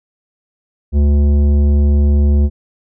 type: tone with tanh clipping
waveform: sine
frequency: 72.3 Hz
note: D2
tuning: 27 cents flat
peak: -10 dBFS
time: 0.92-2.5 s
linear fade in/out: 50 ms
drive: 12 dB
effects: none